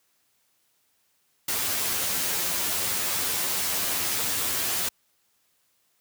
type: noise with comb filter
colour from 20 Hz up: white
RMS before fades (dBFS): -27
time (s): 1.48-4.89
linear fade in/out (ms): 5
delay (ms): 11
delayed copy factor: +0.9
effects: white hiss -69 dBFS RMS until 6 s + high-pass 60 Hz 12 dB/octave